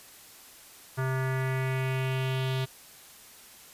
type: tone with low-pass filter sweep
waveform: square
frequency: 131.2 Hz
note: C3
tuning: 5 cents sharp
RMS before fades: -29 dBFS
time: 0.97-2.66 s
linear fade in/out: 20 ms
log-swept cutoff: 1500 to 3700 Hz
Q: 2.9
effects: white hiss -51 dBFS RMS until 3.73 s + resampled to 32000 Hz